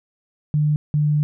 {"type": "tone pair in turn", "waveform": "sine", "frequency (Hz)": [150, 149.23], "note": ["D3", "D3"], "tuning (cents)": [37, 28], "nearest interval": "unison", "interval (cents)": 9, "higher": "first", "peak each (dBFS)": -15, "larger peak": "neither", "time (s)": [[0.54, 0.76], [0.94, 1.23]], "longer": "second", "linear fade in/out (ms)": 0, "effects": []}